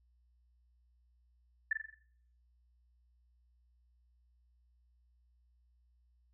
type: tone with echo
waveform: sine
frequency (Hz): 1760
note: A6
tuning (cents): 0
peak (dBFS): -27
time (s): 1.71-1.73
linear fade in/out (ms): 5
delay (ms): 43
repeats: 5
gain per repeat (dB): -5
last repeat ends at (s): 1.945
effects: noise-tail reverb RT60 0.6 s tail -18 dB re dry + added 60 Hz sine -67 dBFS peak until 6.33 s